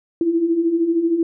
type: beating tone pair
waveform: sine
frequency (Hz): 323.1 / 336.1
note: E4 / E4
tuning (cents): -35 / +34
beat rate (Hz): 13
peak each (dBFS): -23 / -16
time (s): 0.21-1.23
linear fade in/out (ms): 2
effects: none